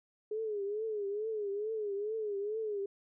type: tone with vibrato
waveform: sine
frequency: 420 Hz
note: G#4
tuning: 19 cents sharp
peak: -33 dBFS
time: 0.31-2.86 s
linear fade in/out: 5 ms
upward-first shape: triangle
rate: 2.3 Hz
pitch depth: 120 cents each way
effects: none